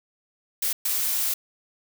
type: noise bursts at uneven times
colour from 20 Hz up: blue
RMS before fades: -25 dBFS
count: 2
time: 0.62-0.73 / 0.85-1.34 s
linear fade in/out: 5 ms
effects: none